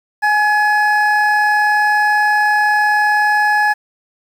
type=tone pair together; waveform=triangle; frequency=837.3 / 1698 Hz; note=G#5 / G#6; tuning=+14 / +38 cents; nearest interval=octave; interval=1224 cents; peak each=-12 dBFS; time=0.22-3.74 s; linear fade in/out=20 ms; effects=7-bit